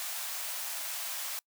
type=high-pass noise; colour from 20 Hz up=white; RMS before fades=-37 dBFS; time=0-1.39 s; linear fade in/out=0 ms; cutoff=590 Hz; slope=48 dB/octave; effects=noise-tail reverb RT60 0.1 s tail -26 dB re dry